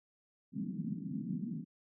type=band-pass noise; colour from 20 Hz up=white; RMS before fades=-39 dBFS; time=0.52-1.65 s; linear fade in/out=50 ms; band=150 to 250 Hz; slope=48 dB/octave; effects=none